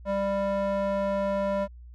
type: tone with band-pass filter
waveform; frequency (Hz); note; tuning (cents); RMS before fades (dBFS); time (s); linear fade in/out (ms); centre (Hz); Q
square; 197.7; G3; +15; -27; 0.05-1.68; 50; 680; 2
effects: added 60 Hz sine -43 dBFS peak until 1.94 s